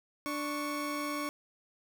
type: tone pair together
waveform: 30% pulse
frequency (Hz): 293.7 / 1109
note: D4 / C#6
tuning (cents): 0 / 0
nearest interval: octave + major seventh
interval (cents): 2300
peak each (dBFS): -33 / -34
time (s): 0.26-1.29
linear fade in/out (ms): 0
effects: none